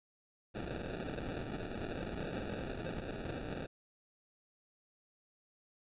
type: noise with sample-and-hold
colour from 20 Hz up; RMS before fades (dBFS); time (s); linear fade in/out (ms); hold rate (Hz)
white; -41; 0.54-3.67; 20; 1050
effects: resampled to 8000 Hz